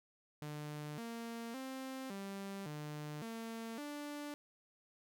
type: tone with pitch steps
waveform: sawtooth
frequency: 149.4 / 231.4 / 263.5 / 196.8 / 150 / 227.2 / 292.6 Hz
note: D3 / A#3 / C4 / G3 / D3 / A#3 / D4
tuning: +30 / -13 / +12 / +7 / +37 / -44 / -6 cents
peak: -39 dBFS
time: 0.42-4.34 s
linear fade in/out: 0 ms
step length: 560 ms
effects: none